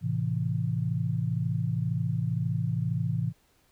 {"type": "chord", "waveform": "sine", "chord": "A minor", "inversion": "none", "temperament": "just", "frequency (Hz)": [110, 132, 165], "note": ["A2", "C3", "E3"], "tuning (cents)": [0, 16, 2], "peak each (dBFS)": -30, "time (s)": [0.01, 3.33], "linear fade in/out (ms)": 50, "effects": ["pink hiss -66 dBFS RMS until 3.71 s"]}